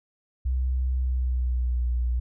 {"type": "tone with pitch glide", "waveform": "sine", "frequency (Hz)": [63.9, 60.56], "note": ["C2", "B1"], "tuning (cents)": [-40, -33], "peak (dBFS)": -22, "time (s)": [0.45, 2.2], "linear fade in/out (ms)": 10, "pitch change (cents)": -93, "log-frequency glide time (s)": [0.97, 1.88], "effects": []}